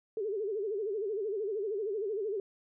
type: tone with vibrato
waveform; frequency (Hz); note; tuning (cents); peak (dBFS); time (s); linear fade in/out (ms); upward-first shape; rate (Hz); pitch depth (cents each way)
sine; 415.3; G#4; 0; -31; 0.17-2.4; 2; sine; 13; 140
effects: none